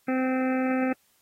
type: harmonic tone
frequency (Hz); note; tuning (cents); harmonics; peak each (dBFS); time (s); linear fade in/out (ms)
258.9; C4; -18; 1 / 2 / 3 / 5 / 6 / 7 / 8 / 9 / 10; -24 / -30 / -34 / -38 / -40 / -41 / -42 / -43 / -44; 0.08-0.93; 5
effects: white hiss -66 dBFS RMS until 1.21 s + AAC 48 kbps